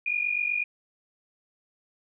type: tone pair together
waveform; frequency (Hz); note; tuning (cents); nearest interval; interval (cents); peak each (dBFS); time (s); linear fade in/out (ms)
sine; 2410 / 2458; D7 / D#7; +44 / -22; unison; 34; -28 / -27; 0.06-0.64; 5
effects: none